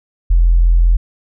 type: tone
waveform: sine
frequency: 42.53 Hz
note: F1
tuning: 45 cents flat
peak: -6 dBFS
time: 0.3-0.97 s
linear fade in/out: 10 ms
effects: tanh soft clip ceiling -2 dBFS